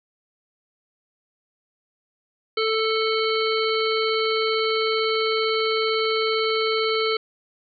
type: harmonic tone with a mistuned harmonic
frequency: 441.1 Hz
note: A4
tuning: 4 cents sharp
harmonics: 1 / 3 / 5 / 7 / 9 / 10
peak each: -22 / -27 / -29 / -30 / -32 / -32 dBFS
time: 2.57-7.17 s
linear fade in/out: 5 ms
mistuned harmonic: 9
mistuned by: +26 cents
effects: none